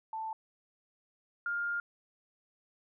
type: tone pair in turn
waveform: sine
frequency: 883 / 1408 Hz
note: A5 / F6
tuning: +6 / +14 cents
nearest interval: minor sixth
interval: 808 cents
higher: second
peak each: -35 / -31 dBFS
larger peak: second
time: 0.13-0.33 / 1.46-1.8 s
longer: second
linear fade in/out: 2 ms
effects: none